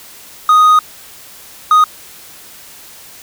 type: tone bursts at uneven times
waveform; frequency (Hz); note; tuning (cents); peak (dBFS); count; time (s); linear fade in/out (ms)
triangle; 1244.5; D#6; 0; -3; 2; 0.49-0.79 / 1.71-1.84; 2
effects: white hiss -37 dBFS RMS until 3.22 s